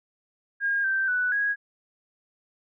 sine tone with pitch steps, 1622 / 1562 / 1486 / 1652 Hz, G#6 / G6 / F#6 / G#6, -41 / -7 / +7 / -10 cents, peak -22 dBFS, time 0.6-1.56 s, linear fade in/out 50 ms, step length 240 ms, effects none

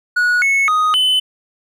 triangle tone with pitch steps, 1460 / 2199 / 1247 / 3025 Hz, F#6 / C#7 / D#6 / F#7, -24 / -14 / +3 / +38 cents, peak -10 dBFS, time 0.16-1.2 s, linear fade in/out 10 ms, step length 260 ms, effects none

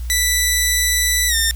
10% pulse tone with pitch glide, 1975.5 to 1811.5 Hz, B6 to A6, 0 to +50 cents, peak -6 dBFS, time 0.1-1.51 s, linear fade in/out 0 ms, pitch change -150 cents, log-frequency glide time 1.28-1.35 s, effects added 60 Hz sine -23 dBFS peak until 1.55 s + white hiss -45 dBFS RMS until 1.55 s

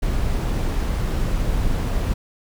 brown noise, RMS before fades -21 dBFS, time 0.02-2.14 s, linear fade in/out 10 ms, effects none

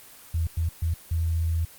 sine tone bursts at uneven times, 82.3 Hz, E2, 2 cents flat, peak -22 dBFS, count 4, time 0.34-0.47 / 0.57-0.69 / 0.82-0.94 / 1.11-1.65 s, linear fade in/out 5 ms, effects white hiss -48 dBFS RMS until 1.78 s + Opus 24 kbps

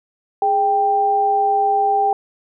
sine tone pair together, 415.3 / 787.6 Hz, G#4 / G5, 0 / +8 cents, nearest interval major seventh, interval 1108 cents, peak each -22 / -14 dBFS, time 0.42-2.13 s, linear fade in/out 2 ms, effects none

